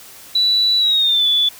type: tone with pitch glide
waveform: sine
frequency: 3951 to 3459 Hz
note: B7 to A7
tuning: 0 to -30 cents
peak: -12 dBFS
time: 0.35-1.49 s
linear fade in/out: 5 ms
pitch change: -230 cents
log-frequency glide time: 0.78-1.27 s
effects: white hiss -40 dBFS RMS until 1.59 s